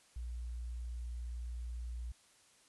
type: tone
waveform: sine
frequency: 59.6 Hz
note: A#1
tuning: 39 cents sharp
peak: -39 dBFS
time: 0.16-2.12 s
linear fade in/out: 5 ms
effects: white hiss -66 dBFS RMS until 2.68 s + resampled to 24000 Hz